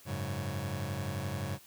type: chord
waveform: sawtooth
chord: F# suspended second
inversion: none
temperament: just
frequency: 92.5 / 104.06 / 138.75 Hz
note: F#2 / G#2 / C#3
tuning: 0 / +4 / +2 cents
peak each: -34 dBFS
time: 0.05-1.59 s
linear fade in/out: 50 ms
effects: white hiss -57 dBFS RMS until 1.66 s